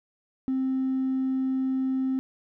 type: tone with hard clipping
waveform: sine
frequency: 262.8 Hz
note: C4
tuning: 8 cents sharp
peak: -24 dBFS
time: 0.48-2.19 s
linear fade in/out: 0 ms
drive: 1 dB
effects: none